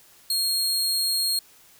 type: tone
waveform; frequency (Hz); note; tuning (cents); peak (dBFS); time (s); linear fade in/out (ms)
sawtooth; 4258; C8; +30; -19; 0.3-1.39; 2
effects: white hiss -54 dBFS RMS until 1.79 s